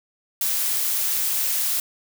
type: noise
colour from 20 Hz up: blue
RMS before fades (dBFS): -23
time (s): 0.41-1.8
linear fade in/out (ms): 2
effects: none